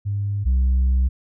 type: tone pair in turn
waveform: sine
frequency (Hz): 101.2 / 64.01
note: G#2 / C2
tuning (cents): -44 / -37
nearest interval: minor sixth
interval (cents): 793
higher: first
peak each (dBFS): -20 / -12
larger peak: second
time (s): 0.05-0.45 / 0.45-1.09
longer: second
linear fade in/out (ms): 20
effects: tanh soft clip ceiling -14 dBFS